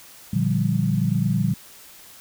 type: chord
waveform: sine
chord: G minor seventh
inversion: first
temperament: equal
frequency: 116.54 / 146.83 / 174.61 / 196 Hz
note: Bb2 / D3 / F3 / G3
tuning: 0 / 0 / 0 / 0 cents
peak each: -24 dBFS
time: 0.33-1.54 s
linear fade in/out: 5 ms
effects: white hiss -46 dBFS RMS until 2.2 s